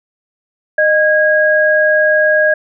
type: tone pair together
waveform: sine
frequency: 615 / 1641.9 Hz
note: D#5 / G#6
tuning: -20 / -20 cents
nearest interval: octave + perfect fourth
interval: 1700 cents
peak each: -11 dBFS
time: 0.78-2.54 s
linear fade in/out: 5 ms
effects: none